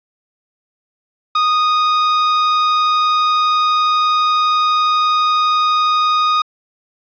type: tone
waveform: 45% pulse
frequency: 1239 Hz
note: D#6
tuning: 8 cents flat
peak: -12 dBFS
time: 1.35-6.42 s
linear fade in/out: 5 ms
effects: resampled to 11025 Hz + 8-bit